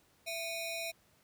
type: ring-modulated tone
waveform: sawtooth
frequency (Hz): 1568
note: G6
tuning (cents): 0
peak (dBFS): -30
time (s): 0.26-0.92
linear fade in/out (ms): 20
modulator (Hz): 902
effects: pink hiss -68 dBFS RMS until 1.23 s + high-pass 60 Hz 12 dB/octave